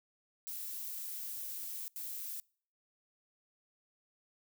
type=noise bursts at uneven times; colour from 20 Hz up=violet; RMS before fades=-42 dBFS; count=2; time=0.47-1.88 / 1.96-2.4 s; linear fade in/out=0 ms; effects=noise-tail reverb RT60 0.5 s tail -26 dB re dry